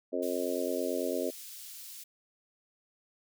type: harmonic tone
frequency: 89 Hz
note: F2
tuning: 33 cents sharp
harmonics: 3 / 4 / 5 / 6 / 7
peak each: -36 / -36 / -36 / -36 / -36 dBFS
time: 0.12-1.31 s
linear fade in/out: 20 ms
type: high-pass noise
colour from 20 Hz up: white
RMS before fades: -46 dBFS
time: 0.22-2.04 s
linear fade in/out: 10 ms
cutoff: 3400 Hz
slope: 12 dB/octave
effects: none